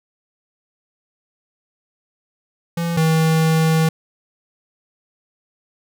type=tone pair in turn; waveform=square; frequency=168.9 / 160.31 Hz; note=E3 / E3; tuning=+42 / -48 cents; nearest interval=minor second; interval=90 cents; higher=first; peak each=-20 / -14 dBFS; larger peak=second; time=2.77-2.97 / 2.97-3.89 s; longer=second; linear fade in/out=5 ms; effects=none